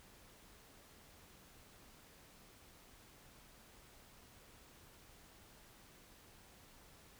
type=silence; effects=pink hiss -62 dBFS RMS until 7.19 s